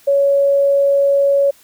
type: tone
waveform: sine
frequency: 559 Hz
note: C#5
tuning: 14 cents sharp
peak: -10 dBFS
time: 0.07-1.51 s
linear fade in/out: 10 ms
effects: white hiss -49 dBFS RMS until 1.63 s